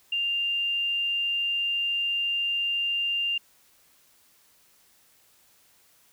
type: tone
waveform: sine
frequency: 2794 Hz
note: F7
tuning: in tune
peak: -24 dBFS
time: 0.12-3.38 s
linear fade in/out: 5 ms
effects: white hiss -61 dBFS RMS until 6.12 s